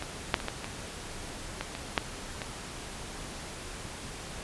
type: clicks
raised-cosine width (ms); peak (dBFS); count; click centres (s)
0.3; -19 / -6 / -21 / -15 / -20 / -16 / -20 / -7 / -18; 9; 0.024 / 0.342 / 0.402 / 0.484 / 0.644 / 1.61 / 1.751 / 1.978 / 2.418
effects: pink hiss -41 dBFS RMS until 4.43 s + resampled to 24000 Hz